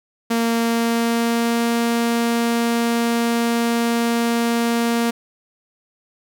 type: tone with pitch glide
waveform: sawtooth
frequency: 230.9 to 233.7 Hz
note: A#3 to A#3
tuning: -16 to +5 cents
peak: -13 dBFS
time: 0.3-5.11 s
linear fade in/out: 10 ms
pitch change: +21 cents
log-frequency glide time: 0.55-1.67 s
effects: none

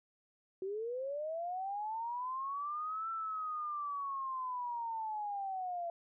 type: linear two-way sweep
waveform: sine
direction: up then down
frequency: 370 to 1341 to 675 Hz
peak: -36 dBFS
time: 0.62-5.9 s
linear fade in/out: 2 ms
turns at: 3.1 s
effects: none

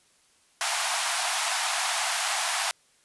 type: high-pass noise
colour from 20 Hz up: pink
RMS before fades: -27 dBFS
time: 0.61-2.71 s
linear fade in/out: 0 ms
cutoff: 660 Hz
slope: 96 dB/octave
effects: white hiss -63 dBFS RMS until 3.04 s + resampled to 24000 Hz

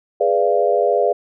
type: chord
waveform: sine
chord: G# diminished seventh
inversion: none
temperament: equal with one note detuned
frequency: 415.3 / 493.9 / 587.3 / 688.8 Hz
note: G#4 / B4 / D5 / F5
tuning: 0 / 0 / 0 / -24 cents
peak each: -19 dBFS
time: 0.2-1.13 s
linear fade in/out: 10 ms
effects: none

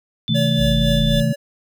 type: tone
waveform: sine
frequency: 3520 Hz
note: A7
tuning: in tune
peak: -23 dBFS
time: 0.28-1.2 s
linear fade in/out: 0 ms
type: chord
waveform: sine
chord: A minor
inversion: first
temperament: equal with one note detuned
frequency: 130.81 / 161.24 / 220 Hz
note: C3 / E3 / A3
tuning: 0 / -38 / 0 cents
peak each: -20 dBFS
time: 0.29-1.33 s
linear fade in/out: 5 ms
type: tone with tremolo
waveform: square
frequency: 570 Hz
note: C#5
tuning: 48 cents sharp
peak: -21 dBFS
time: 0.34-1.36 s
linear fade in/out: 20 ms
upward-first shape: sine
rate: 3.9 Hz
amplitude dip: 60%
type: linear sweep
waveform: sine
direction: down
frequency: 58.27 to 36.71 Hz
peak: -20 dBFS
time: 0.57-1.24 s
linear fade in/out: 50 ms
effects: none

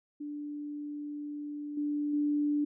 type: tone with level steps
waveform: sine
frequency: 293.7 Hz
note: D4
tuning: in tune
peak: -36 / -29 / -26 dBFS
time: 0.2-2.65 s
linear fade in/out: 10 ms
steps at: 1.77 / 2.13 s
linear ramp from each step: 5 ms
effects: none

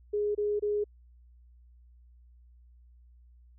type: tone bursts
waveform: sine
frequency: 415.3 Hz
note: G#4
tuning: in tune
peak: -26 dBFS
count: 3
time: 0.13-0.842 s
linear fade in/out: 10 ms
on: 220 ms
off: 26 ms
effects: added 60 Hz sine -54 dBFS peak until 3.58 s

